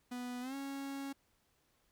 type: tone with pitch glide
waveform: 45% pulse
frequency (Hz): 246.9 to 275.5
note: B3 to C#4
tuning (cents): 0 to -11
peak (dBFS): -40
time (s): 0.11-1.13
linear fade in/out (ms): 10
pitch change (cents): +189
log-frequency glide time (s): 0.41-0.55
effects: pink hiss -75 dBFS RMS until 1.91 s